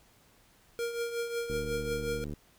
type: tone with tremolo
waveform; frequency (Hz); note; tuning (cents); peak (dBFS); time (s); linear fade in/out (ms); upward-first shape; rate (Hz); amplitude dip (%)
square; 469; A#4; +11; -30; 0.79-2.24; 0; triangle; 5.5; 65
type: click train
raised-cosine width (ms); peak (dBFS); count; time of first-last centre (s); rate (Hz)
3; -27; 63; 1.5-2.337; 74.1
effects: pink hiss -63 dBFS RMS until 2.58 s